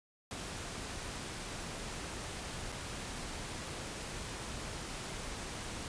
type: noise with dropouts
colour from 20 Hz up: pink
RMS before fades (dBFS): -42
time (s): 0.31-5.88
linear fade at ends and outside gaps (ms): 1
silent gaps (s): 2.72-2.724
effects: resampled to 22050 Hz